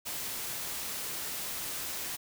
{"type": "noise", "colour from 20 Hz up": "white", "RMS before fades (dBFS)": -37, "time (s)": [0.05, 2.17], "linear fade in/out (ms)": 20, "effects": []}